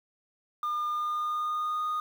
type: tone with pitch glide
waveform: sine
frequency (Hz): 1208 to 1233.4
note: D6 to D#6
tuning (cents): +48 to -16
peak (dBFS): -25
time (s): 0.63-2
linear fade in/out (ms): 2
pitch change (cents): +36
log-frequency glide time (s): 0.87-1.83
effects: tanh soft clip ceiling -27 dBFS + 9-bit